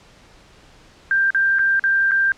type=tone with dropouts; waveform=sine; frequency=1583 Hz; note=G6; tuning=17 cents sharp; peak=-14 dBFS; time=1.11-2.32 s; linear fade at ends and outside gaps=1 ms; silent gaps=1.305-1.347 / 1.586-1.592 / 1.795-1.839 / 2.111-2.117 s; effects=pink hiss -49 dBFS RMS until 2.37 s + low-pass 6000 Hz 12 dB/octave